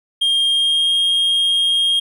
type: tone with pitch glide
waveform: triangle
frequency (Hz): 3218 to 3239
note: G7 to G#7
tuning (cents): +45 to -44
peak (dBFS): -12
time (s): 0.21-2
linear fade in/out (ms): 10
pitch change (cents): +11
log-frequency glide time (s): 0.49-0.95
effects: none